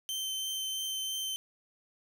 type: tone with vibrato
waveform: sawtooth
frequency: 3100 Hz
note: G7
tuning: 20 cents flat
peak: -30 dBFS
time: 0.09-1.36 s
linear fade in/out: 0 ms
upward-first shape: triangle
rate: 3 Hz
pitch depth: 9 cents each way
effects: none